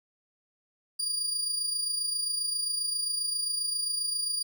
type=tone with amplitude modulation; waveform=30% pulse; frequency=4800 Hz; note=D8; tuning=37 cents sharp; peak=-23 dBFS; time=0.99-4.43 s; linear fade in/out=10 ms; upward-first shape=sine; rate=27.5 Hz; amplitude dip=50%; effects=none